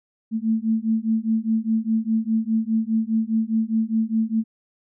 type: beating tone pair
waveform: sine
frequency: 220 / 224.9 Hz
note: A3 / A3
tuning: 0 / +38 cents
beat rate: 4.9 Hz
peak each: -22 dBFS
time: 0.31-4.44 s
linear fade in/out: 50 ms
effects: none